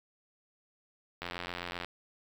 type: click train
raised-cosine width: 0.3 ms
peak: -21 dBFS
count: 56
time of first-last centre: 1.22-1.846 s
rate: 87.8 Hz
effects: 8-bit